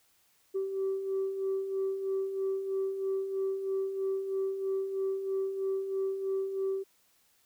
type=beating tone pair; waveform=sine; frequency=383.7 / 386.8 Hz; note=G4 / G4; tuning=-37 / -23 cents; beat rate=3.1 Hz; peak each=-37 / -29 dBFS; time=0.54-6.84 s; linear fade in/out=20 ms; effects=tanh soft clip ceiling -25 dBFS + white hiss -68 dBFS RMS until 7.45 s